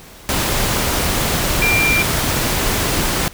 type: tone in noise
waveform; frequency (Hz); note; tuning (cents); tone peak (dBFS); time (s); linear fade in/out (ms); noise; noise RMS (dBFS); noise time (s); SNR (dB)
sine; 2375; D7; +19; -14; 1.62-2.02; 0; pink; -18; 0.29-3.28; +1
effects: pink hiss -40 dBFS RMS until 3.33 s